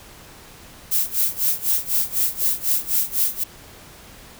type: noise with tremolo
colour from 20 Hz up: violet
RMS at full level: -18 dBFS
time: 0.91-3.44 s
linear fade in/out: 10 ms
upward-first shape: sine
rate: 4 Hz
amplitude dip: 90%
effects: pink hiss -44 dBFS RMS until 4.39 s